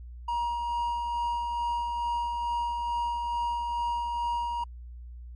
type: tone with tremolo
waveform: triangle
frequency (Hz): 949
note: A#5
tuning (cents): +31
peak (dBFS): -24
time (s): 0.28-4.64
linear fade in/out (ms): 5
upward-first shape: sine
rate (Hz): 2.3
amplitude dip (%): 30
effects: added 60 Hz sine -40 dBFS peak until 5.35 s + MP3 48 kbps